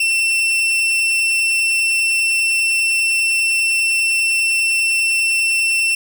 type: tone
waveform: 40% pulse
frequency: 2695 Hz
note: E7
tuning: 38 cents sharp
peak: -13 dBFS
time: 0-5.95 s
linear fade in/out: 5 ms
effects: none